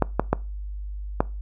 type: clicks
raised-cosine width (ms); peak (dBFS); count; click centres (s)
1; -4; 4; 0.023 / 0.196 / 0.33 / 1.205
effects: noise-tail reverb RT60 0.3 s tail -22 dB re dry + added 50 Hz sine -30 dBFS peak until 1.41 s